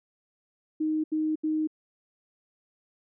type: tone bursts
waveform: sine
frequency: 311.1 Hz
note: D#4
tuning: in tune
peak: -24 dBFS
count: 3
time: 0.8-1.674 s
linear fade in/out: 10 ms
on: 240 ms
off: 77 ms
effects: none